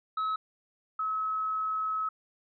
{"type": "tone pair in turn", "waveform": ["triangle", "sine"], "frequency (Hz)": [1287, 1287], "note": ["E6", "E6"], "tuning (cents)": [-42, -42], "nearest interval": "unison", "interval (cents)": 0, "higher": "neither", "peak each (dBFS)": [-26, -28], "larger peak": "first", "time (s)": [[0.17, 0.36], [0.99, 2.09]], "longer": "second", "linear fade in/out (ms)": 5, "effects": ["resampled to 11025 Hz"]}